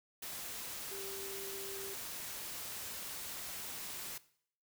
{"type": "tone in noise", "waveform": "sine", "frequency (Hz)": 392, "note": "G4", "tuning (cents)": 0, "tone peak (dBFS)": -46, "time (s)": [0.91, 1.94], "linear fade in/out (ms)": 5, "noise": "white", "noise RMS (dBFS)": -44, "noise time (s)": [0.22, 4.18], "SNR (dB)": -5, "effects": ["noise-tail reverb RT60 0.6 s tail -18 dB re dry"]}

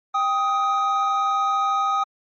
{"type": "tone pair together", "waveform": "triangle", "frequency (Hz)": [789.3, 1253], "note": ["G5", "D#6"], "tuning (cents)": [12, 12], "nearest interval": "minor sixth", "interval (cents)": 800, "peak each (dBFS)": [-22, -18], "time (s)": [0.14, 2.04], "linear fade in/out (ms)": 10, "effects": ["MP3 32 kbps"]}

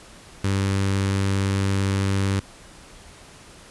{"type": "tone with notch filter", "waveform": "sawtooth", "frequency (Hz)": 97.7, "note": "G2", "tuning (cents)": -5, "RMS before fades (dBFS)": -22, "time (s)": [0.44, 2.4], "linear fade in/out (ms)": 5, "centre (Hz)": 700, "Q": 1.6, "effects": ["pink hiss -46 dBFS RMS until 3.7 s", "resampled to 24000 Hz"]}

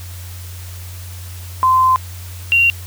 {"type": "tone pair in turn", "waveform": "sine", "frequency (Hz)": [1034, 2760], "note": ["C6", "F7"], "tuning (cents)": [-21, -21], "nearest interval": "octave + perfect fourth", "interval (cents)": 1700, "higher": "second", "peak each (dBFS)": -9, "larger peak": "neither", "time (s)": [[1.63, 1.96], [2.52, 2.7]], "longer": "first", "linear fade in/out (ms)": 0, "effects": ["added 89 Hz sine -29 dBFS peak until 2.86 s", "white hiss -38 dBFS RMS until 2.86 s"]}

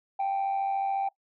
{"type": "tone with amplitude modulation", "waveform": "sine", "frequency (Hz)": 784, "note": "G5", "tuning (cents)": 0, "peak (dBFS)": -21, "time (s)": [0.19, 1.09], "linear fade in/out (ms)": 10, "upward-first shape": "sine", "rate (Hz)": 94.1, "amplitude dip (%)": 55, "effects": ["noise-tail reverb RT60 0.1 s tail -20 dB re dry", "tanh soft clip ceiling -23 dBFS"]}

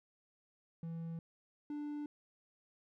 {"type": "tone pair in turn", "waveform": "triangle", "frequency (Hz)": [165.4, 294.7], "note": ["E3", "D4"], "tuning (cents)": [6, 6], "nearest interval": "minor seventh", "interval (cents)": 1000, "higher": "second", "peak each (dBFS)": [-38, -37], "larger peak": "second", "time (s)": [[0.83, 1.19], [1.7, 2.06]], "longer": "neither", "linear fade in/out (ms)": 2, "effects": []}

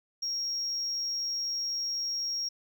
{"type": "tone", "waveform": "sine", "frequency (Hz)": 5588, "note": "F8", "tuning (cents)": 0, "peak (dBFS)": -28, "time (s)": [0.22, 2.49], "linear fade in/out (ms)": 10, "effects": ["tanh soft clip ceiling -27 dBFS", "11-bit"]}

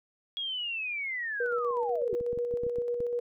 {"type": "linear sweep", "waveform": "sine", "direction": "down", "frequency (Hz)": [3328, 346.4], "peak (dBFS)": -31, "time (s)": [0.37, 2.15], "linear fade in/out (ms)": 0}
{"type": "tone with tremolo", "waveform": "sine", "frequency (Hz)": 481.1, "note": "B4", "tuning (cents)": -45, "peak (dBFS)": -27, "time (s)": [1.4, 3.2], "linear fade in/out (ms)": 5, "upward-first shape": "square", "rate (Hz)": 8.1, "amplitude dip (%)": 30}
{"type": "clicks", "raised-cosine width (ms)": 3, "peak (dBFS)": -29, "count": 9, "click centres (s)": [2.13, 2.21, 2.331, 2.375, 2.539, 2.635, 2.666, 2.785, 3.004]}
{"effects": []}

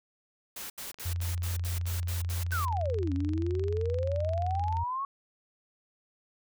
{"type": "noise bursts", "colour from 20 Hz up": "white", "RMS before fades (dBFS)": -40, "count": 10, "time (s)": [0.56, 2.653], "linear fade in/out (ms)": 5, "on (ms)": 140, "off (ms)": 77}
{"type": "click train", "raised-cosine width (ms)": 0.2, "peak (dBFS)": -30, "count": 90, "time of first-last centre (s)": [0.9, 4.77], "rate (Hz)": 23}
{"type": "tone", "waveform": "sine", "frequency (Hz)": 86.8, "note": "F2", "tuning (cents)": -10, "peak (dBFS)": -29, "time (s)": [1.05, 4.84], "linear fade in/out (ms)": 10}
{"type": "exponential two-way sweep", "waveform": "sine", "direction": "down then up", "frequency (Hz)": [1568, 268.7, 1122], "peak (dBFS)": -30, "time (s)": [2.52, 5.05], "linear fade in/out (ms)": 2, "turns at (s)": 3.13}
{"effects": []}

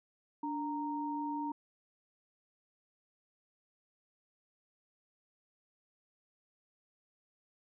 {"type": "tone pair together", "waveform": "sine", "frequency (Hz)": [292.4, 928.3], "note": ["D4", "A#5"], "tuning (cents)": [-7, -7], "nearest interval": "octave + minor sixth", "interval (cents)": 2000, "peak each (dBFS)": [-37, -37], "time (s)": [0.43, 1.52], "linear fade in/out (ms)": 5, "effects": []}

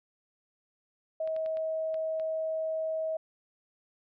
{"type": "tone", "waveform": "sine", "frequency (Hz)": 638, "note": "D#5", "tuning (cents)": 43, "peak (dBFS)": -29, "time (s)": [1.2, 3.17], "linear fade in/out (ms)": 5}
{"type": "clicks", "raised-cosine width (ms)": 0.3, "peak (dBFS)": -34, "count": 6, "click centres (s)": [1.275, 1.364, 1.461, 1.571, 1.943, 2.198]}
{"effects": []}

